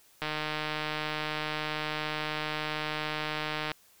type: click train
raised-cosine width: 0.3 ms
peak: -16 dBFS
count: 536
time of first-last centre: 0.22-3.717 s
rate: 153 Hz
effects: white hiss -61 dBFS RMS until 4 s